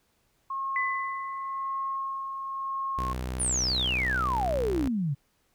sine tone with tremolo, 1081 Hz, C#6, 44 cents flat, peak -28 dBFS, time 0.5-3.13 s, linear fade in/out 5 ms, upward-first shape sine, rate 0.94 Hz, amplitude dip 40%
sine tone with exponential decay, 2005 Hz, B6, 26 cents sharp, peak -25 dBFS, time 0.76-1.96 s, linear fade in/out 1 ms, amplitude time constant 260 ms
sawtooth tone, 63.1 Hz, B1, 38 cents sharp, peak -27 dBFS, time 2.98-4.88 s, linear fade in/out 0 ms
sine exponential sweep, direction down, 10130 to 130.81 Hz, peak -25 dBFS, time 3.39-5.15 s, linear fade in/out 20 ms
effects pink hiss -70 dBFS RMS until 5.54 s

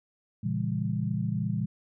sine chord, A# diminished seventh, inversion none, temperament just, 116.54 / 139.85 / 167.82 / 201.4 Hz, A#2 / C#3 / E3 / G3, 0 / +16 / +31 / +47 cents, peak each -31 / -34 / -32 / -32 dBFS, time 0.43-1.66 s, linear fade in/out 10 ms, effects none

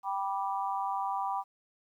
sine chord, G major, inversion none, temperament just, 784 / 980 / 1176 Hz, G5 / B5 / D6, 0 / -14 / +2 cents, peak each -33 / -34 / -37 dBFS, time 0.03-1.44 s, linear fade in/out 50 ms, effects 11-bit

